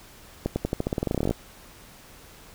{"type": "accelerating click train", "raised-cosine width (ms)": 2, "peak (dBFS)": -11, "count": 19, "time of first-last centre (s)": [0.46, 1.31], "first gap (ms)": 100, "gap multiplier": 0.9, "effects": ["pink hiss -49 dBFS RMS until 2.54 s"]}